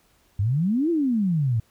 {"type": "exponential two-way sweep", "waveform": "sine", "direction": "up then down", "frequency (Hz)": [92.5, 349.2, 106.8], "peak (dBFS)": -19, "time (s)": [0.39, 1.6], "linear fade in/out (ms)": 5, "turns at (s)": 0.9, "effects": ["pink hiss -62 dBFS RMS until 1.7 s"]}